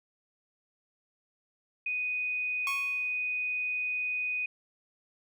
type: tone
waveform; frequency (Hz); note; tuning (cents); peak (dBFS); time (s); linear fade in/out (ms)
sine; 2489; D#7; 0; -29; 1.86-4.46; 5
type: tone with exponential decay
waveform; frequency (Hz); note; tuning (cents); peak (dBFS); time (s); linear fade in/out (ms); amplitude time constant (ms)
sawtooth; 1100; C#6; -14; -27; 2.67-3.18; 1; 110
effects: none